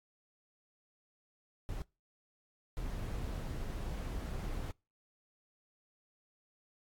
brown noise bursts at uneven times, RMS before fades -39 dBFS, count 2, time 1.69-1.82 / 2.77-4.71 s, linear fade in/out 0 ms, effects noise-tail reverb RT60 0.3 s tail -26 dB re dry + AAC 64 kbps

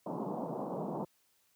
pink band-pass noise, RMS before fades -38 dBFS, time 0.06-1.05 s, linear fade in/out 5 ms, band 150 to 1000 Hz, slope 48 dB/octave, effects white hiss -72 dBFS RMS until 1.55 s + high-pass 60 Hz 12 dB/octave

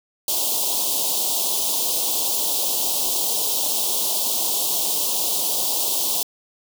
white band-stop noise, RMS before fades -22 dBFS, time 0.28-6.23 s, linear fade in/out 2 ms, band 1000 to 3000 Hz, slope 48 dB/octave, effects high-pass 300 Hz 12 dB/octave

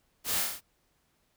white noise with echo, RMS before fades -32 dBFS, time 0.24-0.45 s, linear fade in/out 50 ms, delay 27 ms, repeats 6, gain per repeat -2 dB, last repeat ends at 0.612 s, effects pink hiss -72 dBFS RMS until 1.36 s

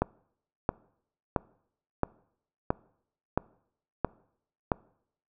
click train, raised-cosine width 1 ms, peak -10 dBFS, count 8, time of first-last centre 0.02-4.718 s, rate 1.49 Hz, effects noise-tail reverb RT60 0.7 s tail -24 dB re dry

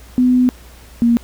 sine tone pair in turn, 250.9 / 235 Hz, B3 / A#3, +28 / +14 cents, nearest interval minor second, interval 114 cents, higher first, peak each -9 dBFS, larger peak neither, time 0.18-0.49 / 1.02-1.17 s, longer first, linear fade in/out 0 ms, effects added 60 Hz sine -39 dBFS peak until 1.23 s + pink hiss -44 dBFS RMS until 1.23 s

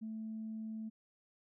sine tone, 220 Hz, A3, in tune, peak -39 dBFS, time 0.01-0.9 s, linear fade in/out 20 ms, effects tanh soft clip ceiling -35 dBFS

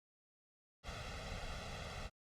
pink noise with comb filter, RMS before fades -45 dBFS, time 0.83-2.1 s, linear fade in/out 50 ms, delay 1.5 ms, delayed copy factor +0.85, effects low-pass 5000 Hz 12 dB/octave + Opus 48 kbps

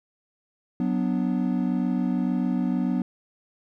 triangle chord, B minor, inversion second, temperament equal, 185 / 246.9 / 293.7 Hz, F#3 / B3 / D4, 0 / 0 / 0 cents, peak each -24 / -23 / -28 dBFS, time 0.8-3.02 s, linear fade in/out 2 ms, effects none

